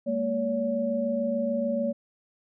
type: tone cluster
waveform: sine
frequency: 204.4 / 231.2 / 567 Hz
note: G#3 / A#3 / C#5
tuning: -27 / -14 / +39 cents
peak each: -34 / -28 / -27 dBFS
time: 0.06-1.93 s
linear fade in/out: 20 ms
effects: none